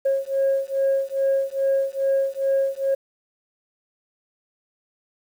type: beating tone pair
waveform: sine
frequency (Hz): 542 / 544.4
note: C#5 / C#5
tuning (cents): -39 / -31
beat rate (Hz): 2.4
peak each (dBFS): -21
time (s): 0.05-2.95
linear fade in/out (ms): 10
effects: tanh soft clip ceiling -14 dBFS + 8-bit